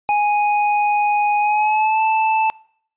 square tone with pitch glide, 830 to 879.4 Hz, G#5 to A5, -1 to -1 cents, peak -15 dBFS, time 0.09-2.5 s, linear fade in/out 0 ms, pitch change +100 cents, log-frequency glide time 1.39-2.01 s, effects noise-tail reverb RT60 0.6 s tail -24 dB re dry + resampled to 8000 Hz

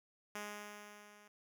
5% pulse tone with level ramp, 207.7 Hz, G#3, in tune, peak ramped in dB -30 to -49 dBFS, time 0.35-1.28 s, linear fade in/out 5 ms, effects none

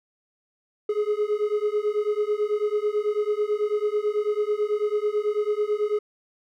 triangle beating tone pair, 415.3 / 424.4 Hz, G#4 / G#4, 0 / +38 cents, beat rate 9.1 Hz, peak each -23 dBFS, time 0.89-5.99 s, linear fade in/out 5 ms, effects none

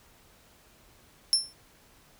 35% pulse tone with exponential decay, 5370 Hz, E8, 31 cents sharp, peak -14 dBFS, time 1.33-1.53 s, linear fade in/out 0 ms, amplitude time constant 43 ms, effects pink hiss -59 dBFS RMS until 2.19 s

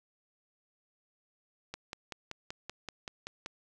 click train, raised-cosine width 0.2 ms, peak -22 dBFS, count 10, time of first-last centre 1.74-3.461 s, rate 5.23 Hz, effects none

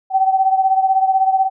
sine beating tone pair, 763 / 779 Hz, G5 / G5, -47 / -11 cents, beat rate 16 Hz, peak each -13 / -18 dBFS, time 0.1-1.5 s, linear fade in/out 50 ms, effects none

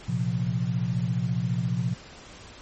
sine chord, Bb suspended second, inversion none, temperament just, 116.54 / 131.11 / 174.81 Hz, Bb2 / C3 / F3, 0 / +4 / +2 cents, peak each -28 dBFS, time 0.08-1.94 s, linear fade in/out 10 ms, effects pink hiss -46 dBFS RMS until 2.61 s + MP3 32 kbps

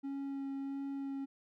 triangle tone with vibrato, 275.1 Hz, C#4, 13 cents flat, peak -35 dBFS, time 0.03-1.26 s, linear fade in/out 20 ms, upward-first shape sine, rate 1.5 Hz, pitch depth 10 cents each way, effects none

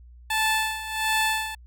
15% pulse tone with tremolo, 876 Hz, A5, 8 cents flat, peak -14 dBFS, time 0.3-1.55 s, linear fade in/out 5 ms, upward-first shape sine, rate 1.4 Hz, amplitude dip 75%, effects added 60 Hz sine -45 dBFS peak until 1.66 s

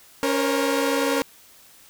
sawtooth tone cluster, 279.3 / 469.7 / 538 Hz, C#4 / A#4 / C5, +13 / +13 / +48 cents, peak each -20 / -20 / -23 dBFS, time 0.23-1.22 s, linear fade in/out 0 ms, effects white hiss -51 dBFS RMS until 1.89 s

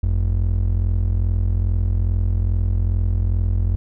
triangle ring-modulated tone, 69.3 Hz, C#2, in tune, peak -11 dBFS, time 0.03-3.76 s, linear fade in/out 0 ms, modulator 21.2 Hz, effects none

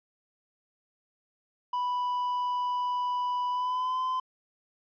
triangle tone with pitch glide, 987.8 to 1025 Hz, B5 to C6, 0 to -36 cents, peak -25 dBFS, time 1.73-4.2 s, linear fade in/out 5 ms, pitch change +64 cents, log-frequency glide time 3.5-4 s, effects resampled to 11025 Hz

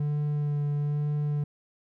triangle tone with vibrato, 146.83 Hz, D3, in tune, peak -23 dBFS, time 0-1.44 s, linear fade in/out 5 ms, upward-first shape sine, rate 1.1 Hz, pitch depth 14 cents each way, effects none

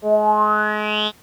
10% pulse tone with low-pass filter sweep, 211.6 Hz, G#3, 33 cents sharp, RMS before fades -18 dBFS, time 0.02-1.12 s, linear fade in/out 50 ms, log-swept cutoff 520 to 3800 Hz, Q 9.1, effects pink hiss -50 dBFS RMS until 1.22 s + high-pass 60 Hz 12 dB/octave

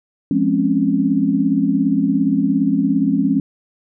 sine chord, Db major seventh, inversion first, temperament just, 173.24 / 207.9 / 259.9 / 277.2 Hz, F3 / Ab3 / C4 / Db4, -14 / +2 / -11 / 0 cents, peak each -22 / -19 / -20 / -17 dBFS, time 0.31-3.4 s, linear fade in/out 2 ms, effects none

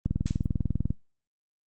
click train, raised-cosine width 5 ms, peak -14 dBFS, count 18, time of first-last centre 0.06-0.906 s, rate 20.1 Hz
blue noise with exponential decay, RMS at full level -32 dBFS, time 0.26-0.47 s, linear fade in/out 5 ms, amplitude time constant 44 ms
effects noise-tail reverb RT60 0.2 s tail -26 dB re dry + Opus 24 kbps

